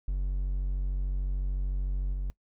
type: tone with level steps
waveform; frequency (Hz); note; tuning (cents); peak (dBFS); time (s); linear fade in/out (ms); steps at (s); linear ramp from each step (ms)
triangle; 46.78; F#1; +20; -25 / -27; 0.08-2.3; 0; 2.13; 2
effects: noise-tail reverb RT60 0.1 s tail -21 dB re dry